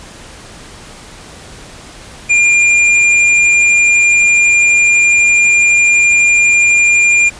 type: tone with tanh clipping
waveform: triangle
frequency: 2402 Hz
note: D7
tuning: 38 cents sharp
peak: -8 dBFS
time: 2.29-7.3 s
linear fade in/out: 20 ms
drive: 18 dB
effects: pink hiss -34 dBFS RMS until 7.39 s + resampled to 22050 Hz